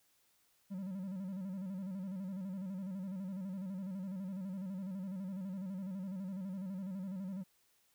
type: tone with vibrato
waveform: triangle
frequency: 190 Hz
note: F#3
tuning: 46 cents sharp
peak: -37 dBFS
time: 0.7-7.44 s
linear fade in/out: 20 ms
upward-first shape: square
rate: 12 Hz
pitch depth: 72 cents each way
effects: white hiss -73 dBFS RMS until 7.94 s